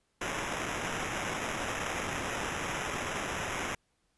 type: noise with sample-and-hold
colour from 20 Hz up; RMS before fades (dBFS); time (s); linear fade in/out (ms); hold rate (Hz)
blue; -35; 0.21-3.75; 5; 4410
effects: pink hiss -75 dBFS RMS until 4.17 s + resampled to 24000 Hz